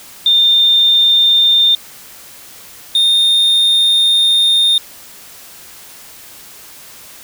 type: tone pair in turn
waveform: sine / triangle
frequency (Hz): 3614 / 3652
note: A7 / A#7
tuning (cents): +46 / -36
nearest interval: unison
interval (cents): 18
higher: second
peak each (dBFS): -7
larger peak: neither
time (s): 0.26-1.75 / 2.95-4.78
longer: second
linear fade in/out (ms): 2
effects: white hiss -37 dBFS RMS until 7.23 s